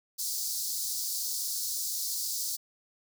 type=high-pass noise; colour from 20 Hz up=pink; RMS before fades=-33 dBFS; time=0.18-2.57 s; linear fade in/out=20 ms; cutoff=4400 Hz; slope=48 dB/octave; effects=none